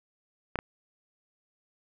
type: clicks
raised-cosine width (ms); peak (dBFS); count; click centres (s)
0.5; -14 / -16; 2; 0.557 / 0.589
effects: none